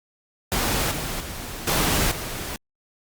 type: noise with level steps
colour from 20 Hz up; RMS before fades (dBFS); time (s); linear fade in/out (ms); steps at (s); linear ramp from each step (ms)
pink; -23 / -29 / -34 / -21 / -31; 0.52-2.56; 0; 0.91 / 1.2 / 1.67 / 2.11; 5
effects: Opus 48 kbps